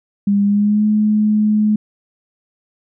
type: tone with pitch glide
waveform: sine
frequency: 201.5 to 212.4 Hz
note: G3 to G#3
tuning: +48 to +39 cents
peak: -11 dBFS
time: 0.27-1.76 s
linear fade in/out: 5 ms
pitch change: +91 cents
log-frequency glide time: 0.44-0.85 s
effects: none